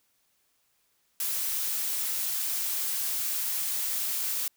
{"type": "noise", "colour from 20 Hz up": "blue", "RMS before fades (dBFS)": -30, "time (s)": [1.2, 4.48], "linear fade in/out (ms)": 2, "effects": ["white hiss -71 dBFS RMS until 4.56 s"]}